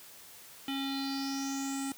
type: tone with low-pass filter sweep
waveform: square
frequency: 272.9 Hz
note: C#4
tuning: 27 cents flat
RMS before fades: -35 dBFS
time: 0.68-1.92 s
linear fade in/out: 2 ms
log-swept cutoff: 3200 to 8900 Hz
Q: 6.7
effects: white hiss -52 dBFS RMS until 1.97 s + high-pass 60 Hz 12 dB/octave